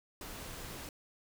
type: noise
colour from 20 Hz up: pink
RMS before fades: -45 dBFS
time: 0.21-0.89 s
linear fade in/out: 2 ms
effects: none